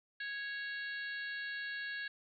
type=harmonic tone with a mistuned harmonic; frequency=553 Hz; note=C#5; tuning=4 cents flat; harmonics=3 / 4 / 5 / 6 / 7 / 8; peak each=-39 / -53 / -51 / -55 / -51 / -53 dBFS; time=0.2-2.08 s; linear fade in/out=5 ms; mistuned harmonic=8; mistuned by=-21 cents; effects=none